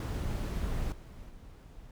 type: noise with level steps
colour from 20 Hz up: brown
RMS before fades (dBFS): -33 / -47 / -50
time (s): 0-1.91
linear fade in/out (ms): 2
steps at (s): 0.92 / 1.29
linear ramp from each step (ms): 2
effects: none